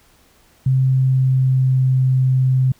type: tone with pitch glide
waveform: sine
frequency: 131.4 to 130.04 Hz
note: C3 to C3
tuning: +8 to -10 cents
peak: -12 dBFS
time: 0.66-2.72 s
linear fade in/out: 5 ms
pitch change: -18 cents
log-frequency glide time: 0.79-2.01 s
effects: pink hiss -54 dBFS RMS until 2.79 s